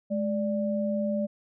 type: tone pair together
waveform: sine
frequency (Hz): 210.8 / 587.3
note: G#3 / D5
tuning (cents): +26 / 0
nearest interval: octave + tritone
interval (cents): 1774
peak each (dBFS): -27 / -29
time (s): 0.1-1.27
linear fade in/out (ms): 20
effects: none